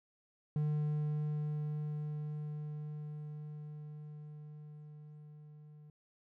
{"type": "tone with level ramp", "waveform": "triangle", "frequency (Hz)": 150.3, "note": "D3", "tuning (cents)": 40, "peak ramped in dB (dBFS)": [-28, -51], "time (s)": [0.56, 5.9], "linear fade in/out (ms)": 2, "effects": []}